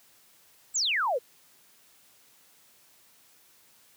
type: exponential sweep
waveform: sine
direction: down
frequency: 8080 to 442.9 Hz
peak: -24 dBFS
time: 0.74-1.19 s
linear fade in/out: 20 ms
effects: white hiss -60 dBFS RMS until 3.96 s + high-pass 80 Hz 12 dB/octave